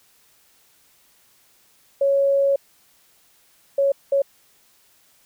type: tone bursts at uneven times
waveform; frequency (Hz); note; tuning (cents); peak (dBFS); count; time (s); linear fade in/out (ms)
sine; 554.4; C#5; 0; -15; 3; 2.01-2.56 / 3.78-3.92 / 4.12-4.22; 5
effects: white hiss -58 dBFS RMS until 5.25 s